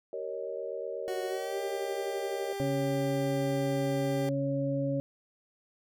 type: chord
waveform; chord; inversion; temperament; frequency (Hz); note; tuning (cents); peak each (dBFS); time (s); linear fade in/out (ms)
sine; Eb dominant seventh; first; equal with one note detuned; 384.8 / 466.2 / 554.4 / 622.3; G4 / Bb4 / Db5 / Eb5; -32 / 0 / 0 / 0; -41 / -38 / -38 / -41; 0.13-2.53; 2
type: tone with pitch glide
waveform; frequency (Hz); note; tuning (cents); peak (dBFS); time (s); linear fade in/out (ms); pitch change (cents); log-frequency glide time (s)
30% pulse; 370 to 396.6; F#4 to G4; 0 to +20; -32; 1.08-4.29; 0; +120; 1.26-1.6
type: harmonic tone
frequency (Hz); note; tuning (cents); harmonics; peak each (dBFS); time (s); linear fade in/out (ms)
138.59; C#3; 0; 1 / 2 / 4; -32 / -32 / -32; 2.6-5; 0
effects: none